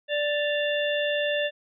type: harmonic tone with a mistuned harmonic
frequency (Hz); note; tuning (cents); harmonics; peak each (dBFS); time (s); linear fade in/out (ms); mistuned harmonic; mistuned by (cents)
587.3; D5; 0; 1 / 3 / 5 / 6; -25 / -30 / -32 / -33; 0.08-1.51; 50; 5; -98
effects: none